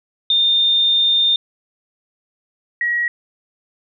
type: tone pair in turn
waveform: sine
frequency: 3625 / 1907.6 Hz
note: A#7 / A#6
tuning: -49 / +39 cents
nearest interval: major seventh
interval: 1112 cents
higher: first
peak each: -12 / -16 dBFS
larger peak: first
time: 0.3-1.36 / 2.81-3.08 s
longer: first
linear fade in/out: 2 ms
effects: none